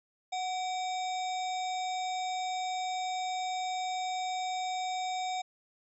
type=harmonic tone with a mistuned harmonic; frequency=739 Hz; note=F#5; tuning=2 cents flat; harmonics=1 / 3 / 5 / 7 / 9 / 10; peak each=-32 / -43 / -42 / -50 / -53 / -48 dBFS; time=0.32-5.42 s; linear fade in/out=10 ms; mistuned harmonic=3; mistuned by=+69 cents; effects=none